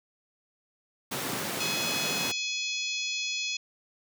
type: high-pass noise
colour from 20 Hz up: pink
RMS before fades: -33 dBFS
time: 1.11-2.32 s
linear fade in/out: 10 ms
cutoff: 140 Hz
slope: 24 dB/octave
type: harmonic tone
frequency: 844 Hz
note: G#5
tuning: 28 cents sharp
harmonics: 3 / 4 / 5 / 6 / 7 / 8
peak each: -33 / -35 / -37 / -39 / -40 / -41 dBFS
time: 1.6-3.57 s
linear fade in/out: 5 ms
effects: none